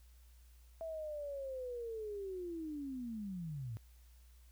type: linear sweep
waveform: sine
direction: down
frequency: 659.3 to 105.4 Hz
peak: -40 dBFS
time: 0.81-3.77 s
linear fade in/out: 0 ms
effects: added 60 Hz sine -58 dBFS peak until 4.51 s + white hiss -71 dBFS RMS until 4.51 s